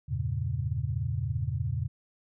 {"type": "chord", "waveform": "sine", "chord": "E diminished seventh", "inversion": "none", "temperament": "equal with one note detuned", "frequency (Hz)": [82.41, 98, 115.07, 138.59], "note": ["E2", "G2", "Bb2", "Db3"], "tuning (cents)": [0, 0, -22, 0], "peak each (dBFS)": [-34, -35, -32, -33], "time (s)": [0.08, 1.88], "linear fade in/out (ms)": 20, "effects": []}